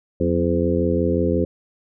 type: harmonic tone with a mistuned harmonic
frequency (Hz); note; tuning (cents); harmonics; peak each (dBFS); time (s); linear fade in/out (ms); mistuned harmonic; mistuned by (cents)
85.6; F2; -34; 1 / 2 / 3 / 4 / 5 / 6; -24 / -24 / -24 / -24 / -24 / -24; 0.2-1.45; 5; 2; +71
effects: none